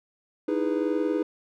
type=chord; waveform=triangle; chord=E major seventh; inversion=third; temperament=just; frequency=309 / 329.6 / 412 / 494.4 Hz; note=D#4 / E4 / G#4 / B4; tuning=-12 / 0 / -14 / +2 cents; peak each=-25 / -29 / -27 / -28 dBFS; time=0.48-1.23 s; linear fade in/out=5 ms; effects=none